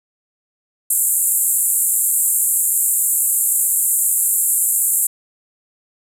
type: band-pass noise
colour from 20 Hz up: pink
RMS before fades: -17 dBFS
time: 0.9-5.07 s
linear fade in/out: 5 ms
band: 7400 to 14000 Hz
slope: 96 dB/octave
effects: none

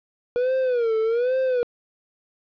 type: tone with vibrato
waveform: triangle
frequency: 480.3 Hz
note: B4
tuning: 48 cents flat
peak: -17 dBFS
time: 0.36-1.63 s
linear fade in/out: 0 ms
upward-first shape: sine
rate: 1.2 Hz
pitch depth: 150 cents each way
effects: resampled to 11025 Hz + 9-bit

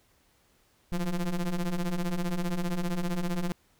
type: ring-modulated tone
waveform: square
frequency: 86.4 Hz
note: F2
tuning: 18 cents flat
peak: -25 dBFS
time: 0.92-3.52 s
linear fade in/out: 0 ms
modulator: 94 Hz
effects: pink hiss -66 dBFS RMS until 3.79 s

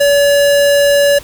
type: tone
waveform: square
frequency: 570 Hz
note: C#5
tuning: 48 cents sharp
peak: -8 dBFS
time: 0-1.19 s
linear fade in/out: 10 ms
effects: pink hiss -35 dBFS RMS until 1.23 s

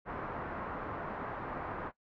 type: low-pass noise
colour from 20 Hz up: white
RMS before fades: -40 dBFS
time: 0.05-1.92 s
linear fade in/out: 50 ms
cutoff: 1400 Hz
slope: 24 dB/octave
effects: noise-tail reverb RT60 0.1 s tail -18 dB re dry

